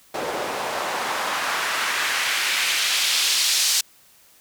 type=noise with band-pass filter sweep; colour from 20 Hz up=white; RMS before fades=-23 dBFS; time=0.14-3.81 s; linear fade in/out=5 ms; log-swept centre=510 to 5200 Hz; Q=1.2; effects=white hiss -54 dBFS RMS until 4.4 s